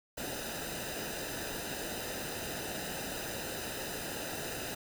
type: noise with comb filter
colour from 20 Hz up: pink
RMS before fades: -39 dBFS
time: 0.17-4.75 s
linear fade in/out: 10 ms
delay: 0.9 ms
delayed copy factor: -0.7
effects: none